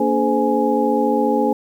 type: tone cluster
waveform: sine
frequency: 232.2 / 286.6 / 425.3 / 515 / 835 Hz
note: A#3 / D4 / G#4 / C5 / G#5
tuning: -7 / -42 / +41 / -28 / +9 cents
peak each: -21 dBFS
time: 0-1.53 s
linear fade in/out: 5 ms
effects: 8-bit